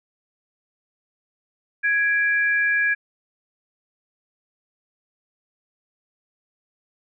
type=tone pair together; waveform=sine; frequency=1661.2 / 2351 Hz; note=G#6 / D7; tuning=0 / +1 cents; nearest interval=tritone; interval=601 cents; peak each=-18 / -25 dBFS; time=1.83-2.95 s; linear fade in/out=20 ms; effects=none